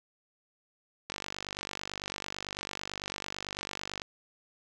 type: click train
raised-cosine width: 0.2 ms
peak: -18 dBFS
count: 144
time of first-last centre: 1.1-4.018 s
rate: 49 Hz
effects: none